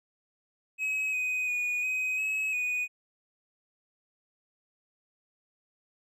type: tone with pitch steps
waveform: triangle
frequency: 2552 / 2504 / 2459 / 2517 / 2567 / 2478 Hz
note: D#7 / D#7 / D#7 / D#7 / E7 / D#7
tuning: +43 / +10 / -21 / +19 / -47 / -8 cents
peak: -26 dBFS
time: 0.78-2.88 s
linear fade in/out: 50 ms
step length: 350 ms
effects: none